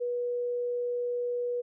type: tone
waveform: sine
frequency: 486.1 Hz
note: B4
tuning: 28 cents flat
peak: -28 dBFS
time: 0-1.62 s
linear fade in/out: 20 ms
effects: none